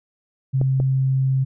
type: tone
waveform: sine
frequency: 132.9 Hz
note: C3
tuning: 27 cents sharp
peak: -16 dBFS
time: 0.53-1.45 s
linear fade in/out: 20 ms
type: clicks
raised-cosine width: 2 ms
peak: -14 dBFS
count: 2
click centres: 0.614 / 0.801 s
effects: none